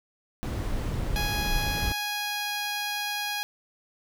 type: noise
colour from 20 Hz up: brown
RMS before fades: -29 dBFS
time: 0.43-1.92 s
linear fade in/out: 0 ms
type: tone with pitch glide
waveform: 10% pulse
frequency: 830.6 to 825.8 Hz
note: G#5 to G#5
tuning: 0 to -10 cents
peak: -20 dBFS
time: 1.16-3.43 s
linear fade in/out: 0 ms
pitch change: -10 cents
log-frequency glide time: 1.67-2.54 s
effects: none